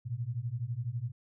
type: beating tone pair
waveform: sine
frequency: 112.9 / 124.9 Hz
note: A2 / B2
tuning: +45 / +20 cents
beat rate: 12 Hz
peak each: -36 / -35 dBFS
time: 0.05-1.12 s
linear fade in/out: 20 ms
effects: none